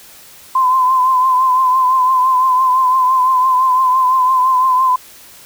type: tone with vibrato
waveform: sine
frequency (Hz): 1028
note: C6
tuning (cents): -31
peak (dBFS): -9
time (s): 0.55-4.96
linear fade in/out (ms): 5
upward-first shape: triangle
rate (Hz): 5.9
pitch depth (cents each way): 52
effects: white hiss -40 dBFS RMS until 5.45 s